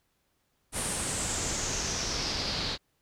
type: noise with low-pass filter sweep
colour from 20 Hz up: pink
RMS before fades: -32 dBFS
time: 0.72-2.78 s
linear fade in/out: 50 ms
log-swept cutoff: 9800 to 4200 Hz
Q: 5.1
effects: pink hiss -74 dBFS RMS until 3.01 s